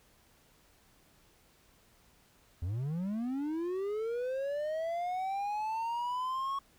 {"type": "linear sweep", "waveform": "triangle", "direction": "up", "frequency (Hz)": [79.6, 1108.7], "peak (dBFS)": -30, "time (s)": [2.62, 6.59], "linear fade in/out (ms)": 5, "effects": ["pink hiss -65 dBFS RMS until 6.78 s"]}